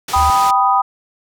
white low-pass noise, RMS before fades -27 dBFS, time 0.08-0.51 s, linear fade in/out 5 ms, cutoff 7300 Hz, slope 12 dB/octave
sine chord, G augmented, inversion none, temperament equal, 784 / 987.8 / 1244.5 Hz, G5 / B5 / D#6, 0 / 0 / 0 cents, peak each -15 dBFS, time 0.13-0.82 s, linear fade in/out 10 ms
sine tone, 74.3 Hz, D2, 21 cents sharp, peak -18 dBFS, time 0.16-0.3 s, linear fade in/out 0 ms
effects none

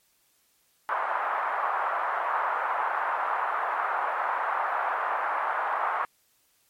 pink band-pass noise, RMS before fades -28 dBFS, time 0.89-6.05 s, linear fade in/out 0 ms, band 800 to 1400 Hz, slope 24 dB/octave, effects white hiss -67 dBFS RMS until 6.69 s + MP3 64 kbps

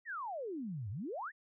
sine exponential two-way sweep, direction down then up, 1964 to 92.5 to 1964 Hz, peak -38 dBFS, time 0.05-1.32 s, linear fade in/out 50 ms, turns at 0.9 s, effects none

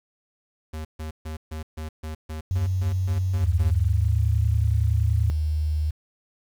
square tone bursts, 78.2 Hz, D#2, 9 cents sharp, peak -31 dBFS, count 12, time 0.73-3.71 s, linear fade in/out 10 ms, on 120 ms, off 140 ms
sine tone with pitch glide, 93.4 to 107.29 Hz, F#2 to A2, +17 to -43 cents, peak -21 dBFS, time 2.51-5.3 s, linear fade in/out 0 ms, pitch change +240 cents, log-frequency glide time 3.58-4.18 s
sine tone with vibrato, 76.8 Hz, D#2, 22 cents flat, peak -21 dBFS, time 3.43-5.91 s, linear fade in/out 10 ms, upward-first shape sine, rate 0.69 Hz, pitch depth 8 cents each way
effects 8-bit

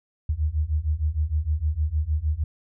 sine beating tone pair, 73.42 / 79.92 Hz, D2 / D#2, 0 / +47 cents, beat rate 6.5 Hz, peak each -25 / -24 dBFS, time 0.29-2.44 s, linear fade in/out 5 ms, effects none

